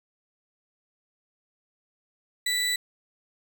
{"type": "tone pair together", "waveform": "35% pulse", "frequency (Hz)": [1975.5, 3951], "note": ["B6", "B7"], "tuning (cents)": [0, 0], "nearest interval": "octave", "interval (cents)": 1200, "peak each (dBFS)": -26, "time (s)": [2.46, 2.76], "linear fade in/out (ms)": 5, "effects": []}